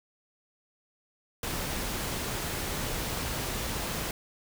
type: noise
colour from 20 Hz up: pink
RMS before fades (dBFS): -33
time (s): 1.43-4.11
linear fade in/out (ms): 2
effects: none